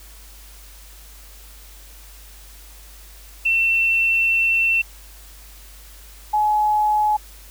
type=tone pair in turn; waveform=sine; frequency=2695 / 846.7 Hz; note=E7 / G#5; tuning=+38 / +33 cents; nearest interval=octave + minor sixth; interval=2005 cents; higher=first; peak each=-15 dBFS; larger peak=neither; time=3.45-4.82 / 6.33-7.17 s; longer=first; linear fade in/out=10 ms; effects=added 50 Hz sine -42 dBFS peak until 7.5 s + white hiss -46 dBFS RMS until 7.5 s